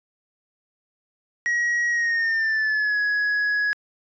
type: tone with pitch glide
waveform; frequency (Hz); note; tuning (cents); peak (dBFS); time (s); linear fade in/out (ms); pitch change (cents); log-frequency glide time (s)
triangle; 1903 to 1675.9; A#6 to G#6; +35 to +15; -18; 1.46-3.73; 0; -220; 1.9-2.99
effects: resampled to 16000 Hz